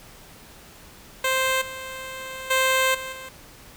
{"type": "tone with level steps", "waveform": "10% pulse", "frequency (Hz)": 523.3, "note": "C5", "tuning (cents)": 0, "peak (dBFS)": [-12, -25, -10, -23, -28], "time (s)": [1.24, 3.29], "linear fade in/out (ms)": 5, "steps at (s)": [1.61, 2.5, 2.94, 3.12], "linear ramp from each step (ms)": 10, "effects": ["pink hiss -47 dBFS RMS until 3.76 s"]}